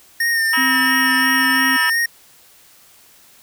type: tone with vibrato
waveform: square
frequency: 1831 Hz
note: A#6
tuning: 32 cents flat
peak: -16 dBFS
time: 0.2-2.06 s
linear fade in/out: 5 ms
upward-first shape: sine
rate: 2.9 Hz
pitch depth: 32 cents each way
type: harmonic tone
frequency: 322.8 Hz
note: E4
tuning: 36 cents flat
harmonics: 3 / 4 / 5 / 6 / 7 / 8 / 9 / 10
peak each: -24 / -24 / -27 / -34 / -32 / -32 / -25 / -33 dBFS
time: 0.53-1.9 s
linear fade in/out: 5 ms
type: tone with pitch glide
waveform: sine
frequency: 261.6 to 264.3 Hz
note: C4 to C4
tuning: 0 to +18 cents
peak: -21 dBFS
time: 0.57-1.77 s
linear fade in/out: 10 ms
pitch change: +18 cents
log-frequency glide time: 1.21-1.42 s
effects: white hiss -49 dBFS RMS until 3.42 s